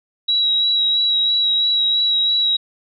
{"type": "tone with vibrato", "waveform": "sine", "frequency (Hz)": 3874, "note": "B7", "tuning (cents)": -34, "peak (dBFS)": -14, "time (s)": [0.28, 2.57], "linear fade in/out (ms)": 10, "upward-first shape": "sine", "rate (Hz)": 3, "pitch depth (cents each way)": 17, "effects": []}